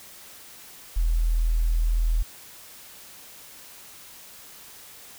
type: tone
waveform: sine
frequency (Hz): 40.79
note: E1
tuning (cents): -17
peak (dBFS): -19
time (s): 0.96-2.23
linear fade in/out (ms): 10
effects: white hiss -46 dBFS RMS until 5.18 s